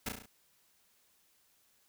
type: noise with echo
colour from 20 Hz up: pink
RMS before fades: -35 dBFS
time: 0.06-0.09 s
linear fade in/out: 5 ms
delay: 34 ms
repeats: 5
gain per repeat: -4 dB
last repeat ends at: 0.26 s
effects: white hiss -70 dBFS RMS until 1.88 s